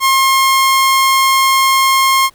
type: tone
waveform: sawtooth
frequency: 1070 Hz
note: C6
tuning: 38 cents sharp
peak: -5 dBFS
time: 0-2.3 s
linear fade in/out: 50 ms
effects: pink hiss -50 dBFS RMS until 2.34 s